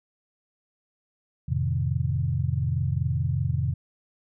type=chord; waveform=sine; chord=F dominant seventh; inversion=none; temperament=equal; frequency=87.31 / 110 / 130.81 / 155.56 Hz; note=F2 / A2 / C3 / Eb3; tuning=0 / 0 / 0 / 0 cents; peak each=-28 / -30 / -26 / -31 dBFS; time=1.48-3.74 s; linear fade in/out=10 ms; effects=none